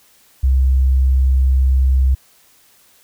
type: tone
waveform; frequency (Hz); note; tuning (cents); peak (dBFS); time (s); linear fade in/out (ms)
sine; 65.6; C2; +5; -10; 0.43-2.15; 10
effects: white hiss -52 dBFS RMS until 3.03 s